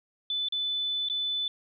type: tone with dropouts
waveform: sine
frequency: 3500 Hz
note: A7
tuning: 10 cents flat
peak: -27 dBFS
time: 0.3-1.48 s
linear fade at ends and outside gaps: 2 ms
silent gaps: 0.486-0.523 / 1.087-1.098 s
effects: none